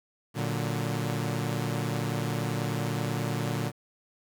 sawtooth chord, Bb augmented, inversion none, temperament equal, 116.54 / 146.83 / 185 Hz, Bb2 / D3 / F#3, 0 / 0 / 0 cents, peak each -27 / -28 / -32 dBFS, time 0.34-3.72 s, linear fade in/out 50 ms, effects 9-bit

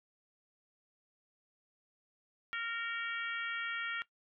harmonic tone with a mistuned harmonic, 463.3 Hz, A#4, 11 cents flat, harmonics 3 / 4 / 5 / 6 / 7, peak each -39 / -41 / -43 / -45 / -46 dBFS, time 2.53-4.02 s, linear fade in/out 0 ms, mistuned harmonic 5, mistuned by -20 cents, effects noise-tail reverb RT60 0.1 s tail -18 dB re dry

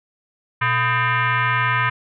sine tone with frequency modulation, 121.2 Hz, B2, 32 cents flat, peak -16 dBFS, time 0.61-1.9 s, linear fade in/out 10 ms, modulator 564 Hz, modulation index 3.7, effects none

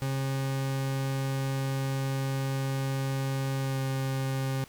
40% pulse tone with pitch glide, 135 to 133.84 Hz, C#3 to C3, -45 to +40 cents, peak -27 dBFS, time 0.02-4.64 s, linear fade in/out 0 ms, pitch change -15 cents, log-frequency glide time 3.61-3.79 s, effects pink hiss -53 dBFS RMS until 4.68 s

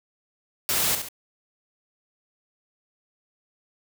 white noise with echo, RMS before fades -24 dBFS, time 0.69-0.95 s, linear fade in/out 0 ms, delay 68 ms, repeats 2, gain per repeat -7 dB, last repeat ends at 1.086 s, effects none

